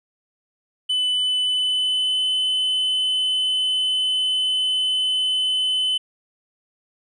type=tone with pitch glide; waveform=triangle; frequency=3001 to 3029 Hz; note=F#7 to F#7; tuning=+24 to +40 cents; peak=-17 dBFS; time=0.89-5.98 s; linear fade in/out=10 ms; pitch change=+16 cents; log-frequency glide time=1.42-2.25 s; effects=resampled to 22050 Hz